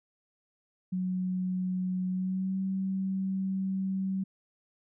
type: tone with pitch glide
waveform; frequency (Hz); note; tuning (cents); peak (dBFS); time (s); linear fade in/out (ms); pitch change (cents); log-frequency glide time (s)
sine; 184.1 to 191.14; F#3 to G3; -8 to -43; -28; 0.92-4.24; 10; +65; 2.09-2.59
effects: none